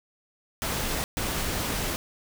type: noise bursts at uneven times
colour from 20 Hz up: pink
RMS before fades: -29 dBFS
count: 2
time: 0.62-1.04 / 1.17-1.96 s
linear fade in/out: 0 ms
effects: none